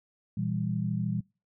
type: chord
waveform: sine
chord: E diminished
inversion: second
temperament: just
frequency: 118.67 / 164.81 / 197.78 Hz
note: Bb2 / E3 / G3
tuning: +31 / 0 / +16 cents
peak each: -32 dBFS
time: 0.37-1.21 s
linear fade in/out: 5 ms
effects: noise-tail reverb RT60 0.3 s tail -24 dB re dry